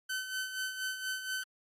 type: tone with tremolo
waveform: sawtooth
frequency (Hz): 1524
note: G6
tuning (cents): -49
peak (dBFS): -29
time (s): 0.09-1.44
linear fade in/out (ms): 10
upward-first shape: sine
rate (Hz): 4.2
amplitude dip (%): 60
effects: AAC 48 kbps